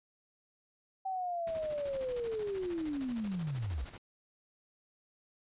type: linear sweep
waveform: sine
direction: down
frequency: 773 to 55 Hz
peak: -33 dBFS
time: 1.05-3.85 s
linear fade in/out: 10 ms
type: noise with tremolo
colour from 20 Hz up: pink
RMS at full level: -48 dBFS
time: 1.47-3.98 s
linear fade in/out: 2 ms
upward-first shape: square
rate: 13 Hz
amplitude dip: 60%
effects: resampled to 8000 Hz